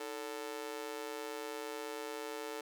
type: tone with amplitude modulation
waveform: sawtooth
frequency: 441.6 Hz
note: A4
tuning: 6 cents sharp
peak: -32 dBFS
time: 0-2.61 s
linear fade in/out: 5 ms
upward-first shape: sine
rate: 129 Hz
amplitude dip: 100%
effects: none